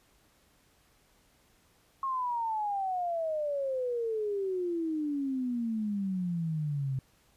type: exponential sweep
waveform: sine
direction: down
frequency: 1088 to 130 Hz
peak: -29 dBFS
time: 2.03-6.99 s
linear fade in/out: 2 ms
effects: pink hiss -66 dBFS RMS until 7.36 s + resampled to 32000 Hz